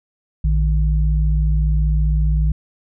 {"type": "tone pair together", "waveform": "sine", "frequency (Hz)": [57.42, 153.3], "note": ["A#1", "D#3"], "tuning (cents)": [-25, -25], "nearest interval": "octave + perfect fourth", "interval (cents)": 1700, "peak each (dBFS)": [-14, -21], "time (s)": [0.44, 2.52], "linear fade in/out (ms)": 5, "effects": []}